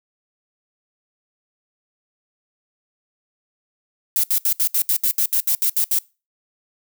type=noise bursts; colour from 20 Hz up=violet; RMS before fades=-18 dBFS; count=13; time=4.16-5.987 s; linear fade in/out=0 ms; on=75 ms; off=71 ms; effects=noise-tail reverb RT60 0.3 s tail -24 dB re dry